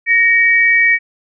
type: tone pair together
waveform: sine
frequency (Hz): 1864.7 / 2279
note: A#6 / C#7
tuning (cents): 0 / +47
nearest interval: minor third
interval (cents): 347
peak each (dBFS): -11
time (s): 0.06-0.99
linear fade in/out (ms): 50
effects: none